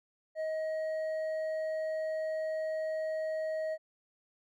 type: tone with hard clipping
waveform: sine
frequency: 631 Hz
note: D#5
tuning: 24 cents sharp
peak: -33 dBFS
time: 0.35-3.78 s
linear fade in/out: 50 ms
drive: 4 dB
effects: none